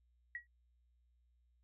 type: tone with exponential decay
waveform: sine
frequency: 1916 Hz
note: A#6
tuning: 47 cents sharp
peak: -37 dBFS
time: 0.35-0.47 s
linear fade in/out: 2 ms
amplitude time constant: 24 ms
effects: added 60 Hz sine -70 dBFS peak until 1.63 s